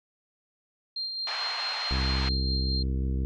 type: tone with tremolo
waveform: sine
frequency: 4186 Hz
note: C8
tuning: in tune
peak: -29 dBFS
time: 0.96-2.83 s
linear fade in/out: 5 ms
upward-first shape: sine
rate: 4.6 Hz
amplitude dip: 35%
type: band-pass noise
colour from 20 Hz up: pink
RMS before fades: -35 dBFS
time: 1.27-2.29 s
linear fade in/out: 2 ms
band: 760 to 4300 Hz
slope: 24 dB/octave
type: harmonic tone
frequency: 65.7 Hz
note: C2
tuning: 8 cents sharp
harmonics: 1 / 2 / 3 / 4 / 5 / 6 / 7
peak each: -26 / -34 / -37 / -40 / -42 / -47 / -47 dBFS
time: 1.91-3.25 s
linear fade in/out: 0 ms
effects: none